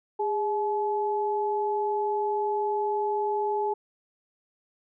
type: tone pair together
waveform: sine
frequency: 410.6 / 856.3 Hz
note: G#4 / A5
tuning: -20 / -47 cents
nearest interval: octave + minor second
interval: 1273 cents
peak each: -27 dBFS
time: 0.19-3.74 s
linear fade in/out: 10 ms
effects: none